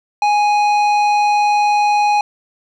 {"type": "tone with tanh clipping", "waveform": "sine", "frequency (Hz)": 830.6, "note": "G#5", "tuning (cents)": 0, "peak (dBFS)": -13, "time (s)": [0.22, 2.21], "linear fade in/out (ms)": 2, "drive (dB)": 12, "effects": []}